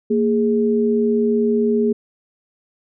sine tone pair together, 230.7 / 415.3 Hz, A#3 / G#4, -18 / 0 cents, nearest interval minor seventh, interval 1018 cents, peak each -17 dBFS, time 0.1-1.93 s, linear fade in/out 10 ms, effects none

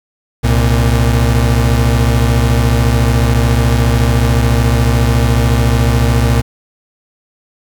35% pulse tone pair together, 65.25 / 116.54 Hz, C2 / A#2, -4 / 0 cents, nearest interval minor seventh, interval 1004 cents, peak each -10 dBFS, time 0.43-6.42 s, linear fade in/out 20 ms, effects 7-bit

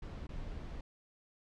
brown noise with dropouts, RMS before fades -43 dBFS, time 0.02-0.81 s, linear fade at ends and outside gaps 5 ms, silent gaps 0.27-0.29 s, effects low-pass 5000 Hz 12 dB/octave

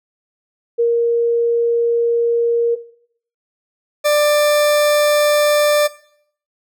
sine / 40% pulse tone pair in turn, 468.6 / 592.3 Hz, A#4 / D5, +9 / +15 cents, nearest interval major third, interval 406 cents, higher second, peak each -11 dBFS, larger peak neither, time 0.78-2.76 / 4.04-5.88 s, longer first, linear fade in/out 20 ms, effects noise-tail reverb RT60 0.6 s tail -17 dB re dry

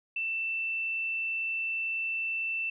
sine tone, 2669 Hz, E7, 21 cents sharp, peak -29 dBFS, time 0.16-2.7 s, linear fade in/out 5 ms, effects none

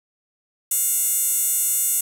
15% pulse tone with high-pass filter, 709 Hz, F5, 26 cents sharp, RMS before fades -21 dBFS, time 0.71-2.01 s, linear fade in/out 5 ms, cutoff 9400 Hz, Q 6.2, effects 8-bit

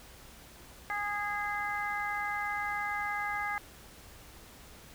harmonic tone, 411.8 Hz, G#4, 15 cents flat, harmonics 2 / 3 / 4 / 5, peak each -36 / -38 / -37 / -37 dBFS, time 0.9-3.58 s, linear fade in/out 0 ms, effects added 60 Hz sine -59 dBFS peak until 4.94 s + pink hiss -53 dBFS RMS until 4.94 s

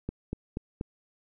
click train, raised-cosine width 3 ms, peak -19 dBFS, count 4, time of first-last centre 0.09-0.811 s, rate 4.16 Hz, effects none

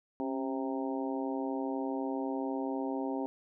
harmonic tone with a mistuned harmonic, 131.9 Hz, C3, 14 cents sharp, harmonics 2 / 3 / 4 / 5 / 6 / 7, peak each -34 / -39 / -41 / -43 / -42 / -43 dBFS, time 0.2-3.26 s, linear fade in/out 0 ms, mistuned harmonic 2, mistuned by +50 cents, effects none

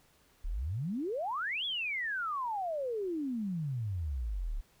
sine exponential two-way sweep, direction up then down, 32.7 to 3458 to 32.7 Hz, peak -32 dBFS, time 0.44-4.61 s, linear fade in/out 10 ms, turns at 1.65 s, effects pink hiss -66 dBFS RMS until 4.8 s

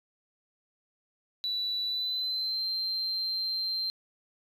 triangle tone with pitch glide, 3953 to 4142 Hz, B7 to C8, +1 to -18 cents, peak -26 dBFS, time 1.44-3.9 s, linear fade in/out 0 ms, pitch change +81 cents, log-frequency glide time 1.85-2.64 s, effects tanh soft clip ceiling -26 dBFS

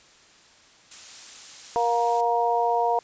blue noise, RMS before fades -38 dBFS, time 0.91-2.21 s, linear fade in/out 5 ms
harmonic tone, 235.5 Hz, A#3, 18 cents sharp, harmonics 2 / 3 / 4, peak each -26 / -23 / -24 dBFS, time 1.76-2.99 s, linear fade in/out 0 ms
effects white hiss -54 dBFS RMS until 3.03 s + resampled to 16000 Hz

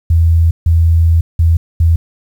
sine tone bursts at uneven times, 82.7 Hz, E2, 6 cents sharp, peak -6 dBFS, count 4, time 0.1-0.51 / 0.66-1.21 / 1.39-1.57 / 1.8-1.96 s, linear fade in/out 5 ms, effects 7-bit

